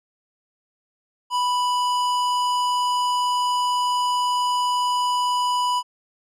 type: tone with hard clipping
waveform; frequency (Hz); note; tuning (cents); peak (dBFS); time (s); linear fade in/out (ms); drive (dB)
triangle; 987.8; B5; 0; -21; 1.3-5.83; 50; 18
effects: none